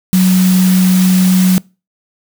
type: tone in noise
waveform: sine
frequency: 185 Hz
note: F#3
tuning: in tune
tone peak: -6 dBFS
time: 0.13-1.58 s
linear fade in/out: 0 ms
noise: white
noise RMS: -21 dBFS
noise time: 0.13-1.58 s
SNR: +12 dB
effects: noise-tail reverb RT60 0.3 s tail -25 dB re dry